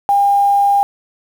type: tone with quantisation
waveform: sine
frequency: 804 Hz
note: G5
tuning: 44 cents sharp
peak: -9 dBFS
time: 0.09-0.83 s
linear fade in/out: 0 ms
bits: 6
effects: none